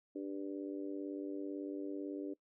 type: harmonic tone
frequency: 98 Hz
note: G2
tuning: in tune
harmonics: 3 / 4 / 5 / 6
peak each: -40 / -45 / -49 / -53 dBFS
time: 0.15-2.34 s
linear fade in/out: 10 ms
effects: noise-tail reverb RT60 0.1 s tail -21 dB re dry